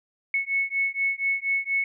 sine beating tone pair, 2201 / 2205.2 Hz, C#7 / C#7, -13 / -10 cents, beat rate 4.2 Hz, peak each -26 dBFS, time 0.34-1.84 s, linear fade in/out 2 ms, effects none

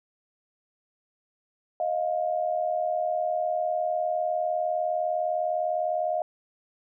sine tone pair together, 627.1 / 707 Hz, D#5 / F5, +13 / +21 cents, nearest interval major second, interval 208 cents, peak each -27 dBFS, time 1.8-6.22 s, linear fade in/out 2 ms, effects none

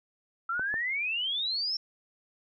sine exponential sweep, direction up, 1325 to 5470 Hz, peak -28 dBFS, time 0.49-1.77 s, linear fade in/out 5 ms
clicks, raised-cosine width 1 ms, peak -25 dBFS, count 2, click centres 0.595 / 0.741 s
effects none

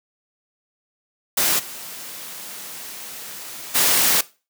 white noise with level steps, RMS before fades -19 / -35 / -17 dBFS, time 1.37-4.21 s, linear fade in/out 5 ms, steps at 1.58 / 3.74 s, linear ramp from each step 20 ms, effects noise-tail reverb RT60 0.3 s tail -19 dB re dry + high-pass 150 Hz 12 dB/octave

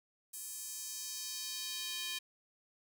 square tone with high-pass filter sweep, 349.2 Hz, F4, in tune, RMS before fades -42 dBFS, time 0.33-2.19 s, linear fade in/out 10 ms, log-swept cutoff 8800 to 3000 Hz, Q 1.6, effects none

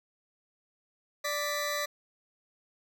20% pulse tone pair together, 587.3 / 1975.5 Hz, D5 / B6, 0 / 0 cents, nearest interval octave + major sixth, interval 2100 cents, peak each -27 / -29 dBFS, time 1.24-1.86 s, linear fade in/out 10 ms, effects none

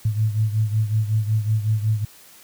sine beating tone pair, 107.3 / 112.7 Hz, A2 / A2, -43 / +42 cents, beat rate 5.4 Hz, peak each -19 / -24 dBFS, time 0.05-2.05 s, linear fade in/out 5 ms, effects white hiss -48 dBFS RMS until 2.43 s

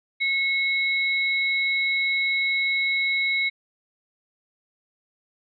sine tone pair together, 2181 / 3872 Hz, C#7 / B7, -29 / -35 cents, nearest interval minor seventh, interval 994 cents, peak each -21 / -29 dBFS, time 0.2-3.5 s, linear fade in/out 20 ms, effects none

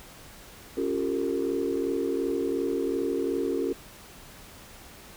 sine chord, G half-diminished seventh, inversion second, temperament equal with one note detuned, 277.2 / 349.2 / 392 / 454.7 Hz, Db4 / F4 / G4 / Bb4, 0 / 0 / 0 / -43 cents, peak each -30 dBFS, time 0.77-3.73 s, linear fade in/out 5 ms, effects tanh soft clip ceiling -17 dBFS + pink hiss -48 dBFS RMS until 5.16 s

